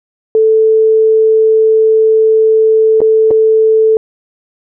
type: tone with dropouts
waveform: sine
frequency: 440 Hz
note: A4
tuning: in tune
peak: -5 dBFS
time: 0.35-3.97 s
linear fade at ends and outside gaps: 1 ms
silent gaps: 3.005-3.016 / 3.307-3.311 s
effects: none